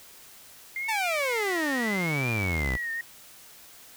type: tone with vibrato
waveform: sine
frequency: 2093 Hz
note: C7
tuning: in tune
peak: -29 dBFS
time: 0.76-3.01 s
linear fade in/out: 2 ms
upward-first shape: triangle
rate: 0.81 Hz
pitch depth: 250 cents each way
type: exponential sweep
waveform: sawtooth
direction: down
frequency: 923 to 59.6 Hz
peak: -23 dBFS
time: 0.88-2.77 s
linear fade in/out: 10 ms
effects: white hiss -50 dBFS RMS until 3.96 s

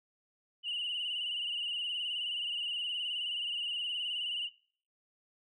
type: tone with vibrato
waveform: sine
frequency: 2900 Hz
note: F#7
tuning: 35 cents flat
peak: -32 dBFS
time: 0.63-4.5 s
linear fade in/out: 50 ms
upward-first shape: sine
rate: 19 Hz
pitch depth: 67 cents each way
effects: noise-tail reverb RT60 0.5 s tail -22 dB re dry + tanh soft clip ceiling -28 dBFS

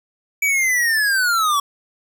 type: linear sweep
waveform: square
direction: down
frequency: 2312 to 1113 Hz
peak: -16 dBFS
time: 0.42-1.6 s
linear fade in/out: 5 ms
effects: none

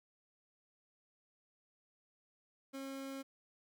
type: tone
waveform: 30% pulse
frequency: 270.8 Hz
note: C#4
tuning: 40 cents flat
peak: -40 dBFS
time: 2.73-3.23 s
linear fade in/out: 20 ms
effects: none

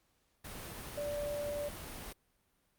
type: tone in noise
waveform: sine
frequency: 583 Hz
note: D5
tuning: 13 cents flat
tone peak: -35 dBFS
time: 0.97-1.69 s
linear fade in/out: 10 ms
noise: pink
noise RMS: -45 dBFS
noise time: 0.44-2.13 s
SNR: +7 dB
effects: pink hiss -75 dBFS RMS until 2.78 s + Opus 48 kbps

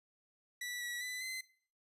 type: tone with pitch steps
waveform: sawtooth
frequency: 1960 / 1936 / 1998 / 2052 Hz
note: B6 / B6 / B6 / C7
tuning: -14 / -35 / +20 / -34 cents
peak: -36 dBFS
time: 0.61-1.41 s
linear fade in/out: 5 ms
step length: 200 ms
effects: noise-tail reverb RT60 0.5 s tail -18 dB re dry + resampled to 32000 Hz

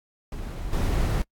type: noise with level steps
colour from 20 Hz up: brown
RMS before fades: -33 / -23 dBFS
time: 0.32-1.22 s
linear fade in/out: 2 ms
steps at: 0.73 s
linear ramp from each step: 2 ms
effects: noise-tail reverb RT60 0.1 s tail -25 dB re dry + AAC 64 kbps

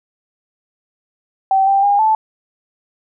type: tone with pitch steps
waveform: sine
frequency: 772 / 787 / 810 / 874 Hz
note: G5 / G5 / G#5 / A5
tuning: -27 / +7 / -43 / -12 cents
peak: -10 dBFS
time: 1.51-2.15 s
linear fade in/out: 2 ms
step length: 160 ms
effects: none

